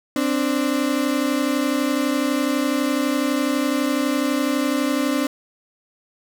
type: tone pair together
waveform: 35% pulse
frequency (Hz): 261.7 / 293.7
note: C4 / D4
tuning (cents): 0 / 0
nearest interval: major second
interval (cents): 200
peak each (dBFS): -20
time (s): 0.16-5.27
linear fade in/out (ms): 2
effects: none